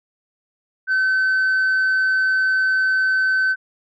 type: tone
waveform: sine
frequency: 1529 Hz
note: G6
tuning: 44 cents flat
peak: -13 dBFS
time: 0.87-3.56 s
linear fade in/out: 50 ms
effects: tanh soft clip ceiling -14 dBFS